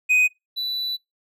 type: tone pair in turn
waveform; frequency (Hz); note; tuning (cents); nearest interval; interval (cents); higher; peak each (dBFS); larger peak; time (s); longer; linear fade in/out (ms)
triangle; 2500 / 3969; D#7 / B7; +8 / +8; minor sixth; 800; second; -13 / -23; first; 0.09-0.28 / 0.56-0.97; second; 20
effects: noise-tail reverb RT60 0.2 s tail -24 dB re dry